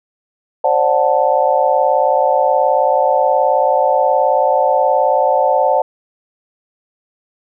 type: chord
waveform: sine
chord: D dominant seventh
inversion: third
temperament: just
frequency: 528.6 / 587.3 / 734.2 / 881 Hz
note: C5 / D5 / F#5 / A5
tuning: +18 / 0 / -14 / +2 cents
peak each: -16 dBFS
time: 0.64-5.82 s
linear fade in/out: 5 ms
effects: none